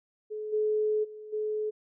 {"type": "tone with level steps", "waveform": "sine", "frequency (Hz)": 427.6, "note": "A4", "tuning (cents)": -49, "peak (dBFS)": [-33, -24, -41, -28], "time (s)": [0.3, 1.71], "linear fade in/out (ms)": 20, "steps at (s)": [0.52, 1.03, 1.32], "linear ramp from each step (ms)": 20, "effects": []}